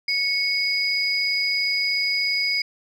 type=tone pair together; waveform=sine; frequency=2208 / 4935 Hz; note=C#7 / D#8; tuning=-7 / -15 cents; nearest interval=octave + major second; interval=1392 cents; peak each=-22 dBFS; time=0.08-2.62 s; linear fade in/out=5 ms; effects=tanh soft clip ceiling -13 dBFS

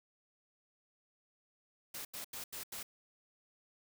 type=noise bursts; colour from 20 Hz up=white; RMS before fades=-44 dBFS; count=5; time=1.94-2.83 s; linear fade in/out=5 ms; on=110 ms; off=85 ms; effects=none

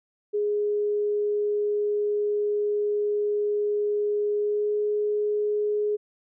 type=tone with pitch glide; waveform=sine; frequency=415.3 to 418.4 Hz; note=G#4 to G#4; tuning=0 to +13 cents; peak=-22 dBFS; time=0.33-5.97 s; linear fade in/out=20 ms; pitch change=+13 cents; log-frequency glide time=4.37-4.73 s; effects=none

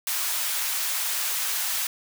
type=high-pass noise; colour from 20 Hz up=white; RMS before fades=-27 dBFS; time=0.07-1.87 s; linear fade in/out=2 ms; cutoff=920 Hz; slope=12 dB/octave; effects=none

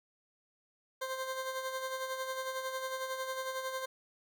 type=tone with tremolo; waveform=20% pulse; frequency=523.3 Hz; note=C5; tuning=in tune; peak=-29 dBFS; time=1.01-3.86 s; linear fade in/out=10 ms; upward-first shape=sine; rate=11 Hz; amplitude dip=50%; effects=none

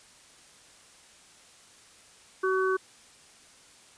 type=harmonic tone; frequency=377.8 Hz; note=F#4; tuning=36 cents sharp; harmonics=1 / 3 / 4; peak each=-25 / -30 / -31 dBFS; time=2.43-2.77 s; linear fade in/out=10 ms; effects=white hiss -55 dBFS RMS until 3.97 s + resampled to 22050 Hz

